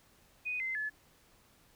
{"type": "tone with pitch steps", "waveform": "sine", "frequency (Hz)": [2489, 2069, 1719.8], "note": ["D#7", "C7", "A6"], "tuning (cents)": [0, -20, -40], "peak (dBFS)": -33, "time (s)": [0.45, 0.9], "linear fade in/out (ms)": 20, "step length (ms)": 150, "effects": ["pink hiss -65 dBFS RMS until 1.75 s"]}